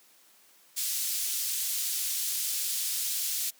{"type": "band-pass noise", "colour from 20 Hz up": "white", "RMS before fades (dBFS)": -31, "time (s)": [0.76, 3.51], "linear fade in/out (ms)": 20, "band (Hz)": [3900, 16000], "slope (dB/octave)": 12, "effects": ["white hiss -60 dBFS RMS until 3.59 s", "high-pass 200 Hz 12 dB/octave"]}